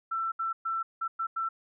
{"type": "tone bursts at uneven times", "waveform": "sine", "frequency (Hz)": 1338, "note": "E6", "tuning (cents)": 25, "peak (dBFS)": -28, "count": 6, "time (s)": [[0.11, 0.32], [0.39, 0.53], [0.65, 0.83], [1.01, 1.08], [1.19, 1.27], [1.36, 1.49]], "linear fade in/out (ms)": 10, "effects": []}